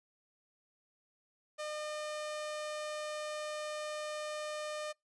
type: tone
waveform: sawtooth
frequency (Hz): 606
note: D#5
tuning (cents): -46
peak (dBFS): -34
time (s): 1.58-4.93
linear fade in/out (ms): 20
effects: noise-tail reverb RT60 0.2 s tail -26 dB re dry + resampled to 22050 Hz